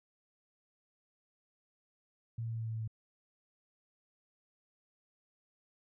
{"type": "tone with pitch steps", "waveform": "sine", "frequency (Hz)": [115, 114.27, 113.55, 112.83, 112.11, 111.4, 110.7], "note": ["A#2", "A#2", "A#2", "A2", "A2", "A2", "A2"], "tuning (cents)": [-23, -34, -45, 44, 33, 22, 11], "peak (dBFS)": -35, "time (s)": [2.38, 2.877], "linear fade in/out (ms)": 5, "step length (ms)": 71, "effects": []}